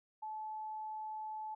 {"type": "tone", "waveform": "sine", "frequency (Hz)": 865, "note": "A5", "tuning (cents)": -30, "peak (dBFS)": -40, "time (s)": [0.22, 1.55], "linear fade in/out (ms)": 10, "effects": []}